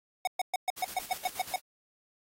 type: tone bursts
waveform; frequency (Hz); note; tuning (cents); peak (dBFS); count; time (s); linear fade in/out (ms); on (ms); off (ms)
square; 740; F#5; 0; -27; 10; 0.25-1.56; 2; 23; 120
type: noise with tremolo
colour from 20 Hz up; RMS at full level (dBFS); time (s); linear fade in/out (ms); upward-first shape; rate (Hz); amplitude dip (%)
white; -42; 0.76-1.6; 20; square; 8.4; 55
effects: AAC 48 kbps